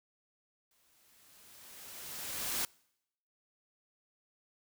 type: noise with exponential growth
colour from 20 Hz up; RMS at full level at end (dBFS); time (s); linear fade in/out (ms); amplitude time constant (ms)
white; -33; 0.71-2.65; 2; 420
effects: noise-tail reverb RT60 0.8 s tail -26 dB re dry